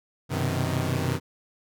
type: tone cluster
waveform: sawtooth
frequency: 93.3 / 124.5 / 130.7 / 155.9 Hz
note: F#2 / B2 / C3 / D#3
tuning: +15 / +14 / -1 / +4 cents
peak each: -26 dBFS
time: 0.29-1.2 s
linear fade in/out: 50 ms
effects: none